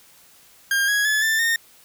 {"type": "tone with pitch steps", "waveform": "40% pulse", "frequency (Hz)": [1608, 1661.8, 1717.4, 1774.9, 1834.3], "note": ["G6", "G#6", "A6", "A6", "A#6"], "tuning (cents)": [44, 1, -42, 15, -28], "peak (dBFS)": -17, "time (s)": [0.71, 1.56], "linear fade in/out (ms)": 2, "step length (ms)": 170, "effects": ["white hiss -52 dBFS RMS until 1.84 s"]}